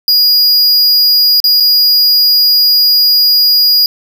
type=tone with dropouts; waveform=square; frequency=4880 Hz; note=D#8; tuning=34 cents flat; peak=-6 dBFS; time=0.08-3.86 s; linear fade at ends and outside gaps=1 ms; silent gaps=1.402-1.441 / 1.601-1.605 s; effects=none